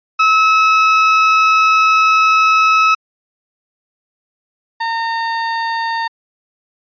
30% pulse tone pair in turn, 1293 / 914.3 Hz, E6 / A#5, -34 / -34 cents, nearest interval tritone, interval 600 cents, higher first, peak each -6 / -14 dBFS, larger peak first, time 0.19-2.95 / 4.8-6.08 s, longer first, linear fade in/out 10 ms, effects resampled to 11025 Hz

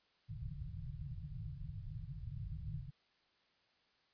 white low-pass noise, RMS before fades -45 dBFS, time 0.28-2.91 s, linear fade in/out 20 ms, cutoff 160 Hz, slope 96 dB/octave, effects white hiss -74 dBFS RMS until 4.13 s + resampled to 11025 Hz

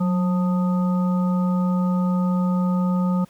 harmonic tone with a mistuned harmonic, 177.6 Hz, F3, 29 cents sharp, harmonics 1 / 3 / 5 / 7, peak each -18 / -32 / -34 / -33 dBFS, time 0-3.25 s, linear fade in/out 10 ms, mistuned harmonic 1, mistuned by +53 cents, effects pink hiss -55 dBFS RMS until 3.29 s

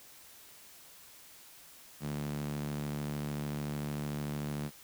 sawtooth tone with high-pass filter, 73.42 Hz, D2, in tune, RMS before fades -37 dBFS, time 2-4.71 s, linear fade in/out 50 ms, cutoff 170 Hz, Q 3.2, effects white hiss -55 dBFS RMS until 4.83 s

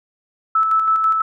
sine tone with tremolo, 1310 Hz, E6, 11 cents flat, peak -12 dBFS, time 0.55-1.22 s, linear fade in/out 5 ms, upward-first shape square, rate 6.1 Hz, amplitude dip 35%, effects none

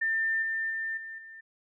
sine tone with level steps, 1795 Hz, A6, 34 cents sharp, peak -25 / -28 / -30 / -38 / -44 dBFS, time 0.01-1.41 s, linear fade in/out 10 ms, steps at 0.42 / 0.7 / 0.97 / 1.18 s, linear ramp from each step 5 ms, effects none

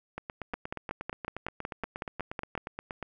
two click trains, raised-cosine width 0.5 ms, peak -21 / -18 dBFS, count 25 / 12, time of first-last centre 0.18-3.027 / 0.54-2.577 s, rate 8.43 / 5.4 Hz, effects none

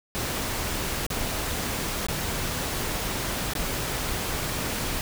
pink noise with dropouts, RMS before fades -29 dBFS, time 0.15-5.01 s, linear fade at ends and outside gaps 0 ms, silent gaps 1.065-1.102 / 2.067-2.085 / 3.535-3.552 s, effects none

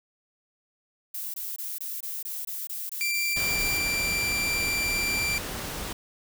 violet noise bursts, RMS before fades -34 dBFS, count 12, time 1.14-3.782 s, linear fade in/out 5 ms, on 200 ms, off 22 ms
sawtooth tone, 2356 Hz, D7, 5 cents sharp, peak -22 dBFS, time 3.01-5.38 s, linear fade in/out 0 ms
pink noise, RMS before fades -34 dBFS, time 3.36-5.93 s, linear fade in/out 5 ms
effects none

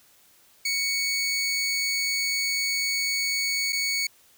20% pulse tone with dropouts, 2228 Hz, C#7, 8 cents sharp, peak -19 dBFS, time 0.65-4.07 s, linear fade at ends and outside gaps 5 ms, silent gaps 3.724-3.728 s, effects white hiss -58 dBFS RMS until 4.37 s

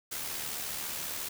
white noise with amplitude modulation, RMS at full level -35 dBFS, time 0.11-1.29 s, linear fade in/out 10 ms, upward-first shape sine, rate 74.3 Hz, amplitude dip 40%, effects none

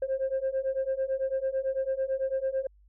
sine beating tone pair, 527 / 536 Hz, C5 / C5, +12 / +42 cents, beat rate 9 Hz, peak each -29 / -28 dBFS, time 0.02-2.67 s, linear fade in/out 5 ms, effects tanh soft clip ceiling -22 dBFS + added 50 Hz sine -56 dBFS peak until 2.88 s

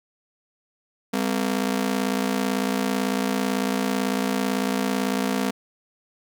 sawtooth ring-modulated tone, 229.4 Hz, A#3, 28 cents flat, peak -15 dBFS, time 1.13-5.51 s, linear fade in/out 10 ms, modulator 29 Hz, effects none

